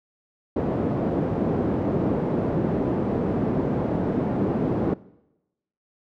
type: band-pass noise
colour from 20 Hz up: pink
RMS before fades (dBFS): -24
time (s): 0.56-4.94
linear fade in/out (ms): 5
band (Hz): 160 to 450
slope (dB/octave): 12
effects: noise-tail reverb RT60 0.9 s tail -20 dB re dry